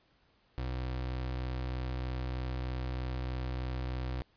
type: tone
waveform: 30% pulse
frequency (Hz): 63.2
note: B1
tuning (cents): +41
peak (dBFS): -31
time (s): 0.58-4.22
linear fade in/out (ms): 0
effects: pink hiss -69 dBFS RMS until 4.36 s + resampled to 11025 Hz